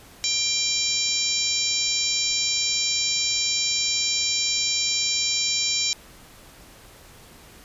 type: harmonic tone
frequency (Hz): 790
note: G5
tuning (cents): +13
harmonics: 3 / 4 / 5 / 6 / 7 / 8 / 9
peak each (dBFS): -31 / -33 / -27 / -32 / -26 / -33 / -28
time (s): 0.24-5.93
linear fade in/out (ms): 0
effects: pink hiss -48 dBFS RMS until 7.64 s + resampled to 32000 Hz